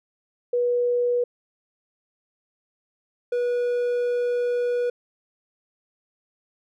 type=tone pair in turn; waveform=sine / triangle; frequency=486.2 / 486.2 Hz; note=B4 / B4; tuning=-27 / -27 cents; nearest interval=unison; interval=0 cents; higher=neither; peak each=-19 dBFS; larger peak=neither; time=0.53-1.24 / 3.32-4.9 s; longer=second; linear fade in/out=5 ms; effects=none